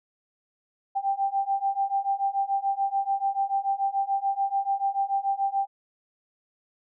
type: beating tone pair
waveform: sine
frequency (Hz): 784 / 790.9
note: G5 / G5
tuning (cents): 0 / +15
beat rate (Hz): 6.9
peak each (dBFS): -27 / -26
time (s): 0.95-5.67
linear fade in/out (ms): 20
effects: none